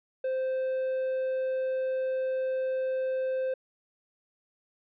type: tone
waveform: triangle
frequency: 521 Hz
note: C5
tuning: 7 cents flat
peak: -25 dBFS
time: 0.24-3.54 s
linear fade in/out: 5 ms
effects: resampled to 8000 Hz